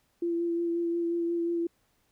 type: tone with vibrato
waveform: sine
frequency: 340 Hz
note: F4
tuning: 46 cents flat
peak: -26 dBFS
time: 0.22-1.67 s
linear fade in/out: 5 ms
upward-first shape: sine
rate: 5.6 Hz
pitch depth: 16 cents each way
effects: pink hiss -71 dBFS RMS until 2.11 s